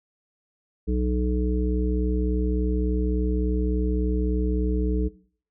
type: harmonic tone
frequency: 61.74 Hz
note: B1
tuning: in tune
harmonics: 1 / 3 / 5 / 7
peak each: -23 / -28 / -30 / -31 dBFS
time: 0.87-5.09 s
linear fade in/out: 20 ms
effects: noise-tail reverb RT60 0.5 s tail -19 dB re dry